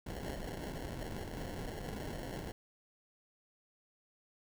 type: noise with sample-and-hold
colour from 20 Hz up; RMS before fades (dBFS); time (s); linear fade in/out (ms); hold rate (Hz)
pink; -42; 0.06-2.52; 5; 1225
effects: none